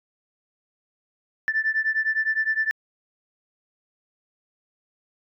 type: beating tone pair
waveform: sine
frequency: 1760 / 1769.8 Hz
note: A6 / A6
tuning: 0 / +10 cents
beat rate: 9.8 Hz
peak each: -23 / -24 dBFS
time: 1.48-2.71 s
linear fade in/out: 0 ms
effects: tanh soft clip ceiling -13 dBFS